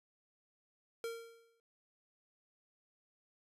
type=tone with exponential decay; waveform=square; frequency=460.7 Hz; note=A#4; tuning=20 cents flat; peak=-37 dBFS; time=1.04-1.6 s; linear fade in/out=1 ms; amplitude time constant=120 ms; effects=resampled to 32000 Hz